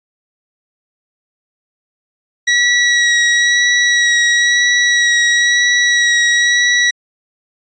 sawtooth tone with vibrato, 1924 Hz, B6, 46 cents flat, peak -6 dBFS, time 2.47-6.91 s, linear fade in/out 10 ms, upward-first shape sine, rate 1 Hz, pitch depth 15 cents each way, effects resampled to 16000 Hz

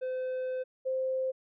triangle / sine tone pair in turn, 513 / 522 Hz, C5 / C5, -34 / -4 cents, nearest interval unison, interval 30 cents, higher second, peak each -29 / -28 dBFS, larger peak second, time 0.01-0.64 / 0.85-1.32 s, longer first, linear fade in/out 20 ms, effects resampled to 8000 Hz

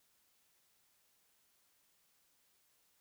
silence, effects white hiss -74 dBFS RMS until 3 s

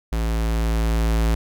square tone with level ramp, 55.7 Hz, A1, 22 cents sharp, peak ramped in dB -21 to -17 dBFS, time 0.12-1.35 s, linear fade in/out 5 ms, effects none

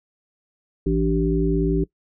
harmonic tone with a mistuned harmonic, 55.3 Hz, A1, 9 cents sharp, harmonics 1 / 3 / 5 / 7, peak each -23 / -23 / -23 / -23 dBFS, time 0.86-1.84 s, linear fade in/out 5 ms, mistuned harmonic 5, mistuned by +80 cents, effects noise-tail reverb RT60 0.1 s tail -21 dB re dry

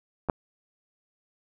clicks, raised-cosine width 1 ms, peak -22 / -8 dBFS, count 2, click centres 0.287 / 0.298 s, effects none

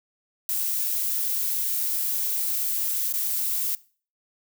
violet noise with dropouts, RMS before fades -26 dBFS, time 0.49-3.75 s, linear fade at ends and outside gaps 1 ms, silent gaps 3.125-3.138 s, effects noise-tail reverb RT60 0.4 s tail -20 dB re dry

